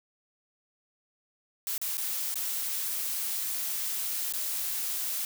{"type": "noise with dropouts", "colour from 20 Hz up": "blue", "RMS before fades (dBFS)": -32, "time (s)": [1.67, 5.25], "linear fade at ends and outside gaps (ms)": 1, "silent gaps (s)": [[1.779, 1.815], [1.971, 1.979], [2.342, 2.356], [4.325, 4.336]], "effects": []}